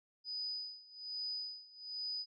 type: tone with tremolo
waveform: sine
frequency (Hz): 4978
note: D#8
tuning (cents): 0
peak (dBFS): -37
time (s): 0.24-2.26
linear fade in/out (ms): 50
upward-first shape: sine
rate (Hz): 1.2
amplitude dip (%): 90
effects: none